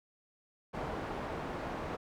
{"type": "low-pass noise", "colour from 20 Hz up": "white", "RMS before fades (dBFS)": -39, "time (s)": [0.73, 1.97], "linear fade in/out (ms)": 20, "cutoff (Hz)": 880, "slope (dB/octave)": 12, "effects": []}